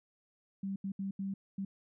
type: tone bursts at uneven times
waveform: sine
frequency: 195.2 Hz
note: G3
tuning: 7 cents flat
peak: -34 dBFS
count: 5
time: 0.63-0.76 / 0.84-0.92 / 0.99-1.11 / 1.19-1.34 / 1.58-1.65 s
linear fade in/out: 5 ms
effects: none